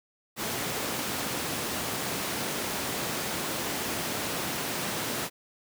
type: high-pass noise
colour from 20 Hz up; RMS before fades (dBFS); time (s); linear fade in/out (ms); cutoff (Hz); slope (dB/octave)
pink; -32; 0.36-5.3; 50; 160; 12
effects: none